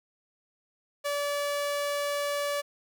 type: tone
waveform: sawtooth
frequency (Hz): 576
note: D5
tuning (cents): -34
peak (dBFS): -24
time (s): 1.04-2.62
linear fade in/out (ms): 20
effects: none